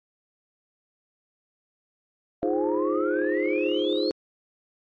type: exponential sweep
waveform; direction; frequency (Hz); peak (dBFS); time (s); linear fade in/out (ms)
sine; up; 669 to 4446; -31; 2.42-4.11; 10
type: chord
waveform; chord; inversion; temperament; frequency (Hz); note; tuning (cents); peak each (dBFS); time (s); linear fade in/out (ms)
sine; F minor seventh; third; equal; 311.1 / 349.2 / 415.3 / 523.3; Eb4 / F4 / Ab4 / C5; 0 / 0 / 0 / 0; -27; 2.43-4.11; 0
effects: tanh soft clip ceiling -13 dBFS + MP3 32 kbps